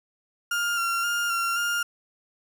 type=tone with vibrato; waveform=35% pulse; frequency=1391 Hz; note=F6; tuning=7 cents flat; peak=-22 dBFS; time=0.51-1.83 s; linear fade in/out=5 ms; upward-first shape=square; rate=1.9 Hz; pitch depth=21 cents each way; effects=none